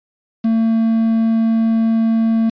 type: tone with quantisation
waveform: triangle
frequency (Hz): 225.4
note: A3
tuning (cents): +42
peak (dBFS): -10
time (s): 0.44-2.5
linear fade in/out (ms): 10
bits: 6
effects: resampled to 11025 Hz